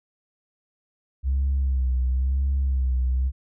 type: tone with vibrato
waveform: sine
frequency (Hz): 65.7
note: C2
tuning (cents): +8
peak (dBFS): -18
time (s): 1.23-3.32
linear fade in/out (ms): 50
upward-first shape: sine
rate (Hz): 0.98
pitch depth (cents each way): 69
effects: tanh soft clip ceiling -17 dBFS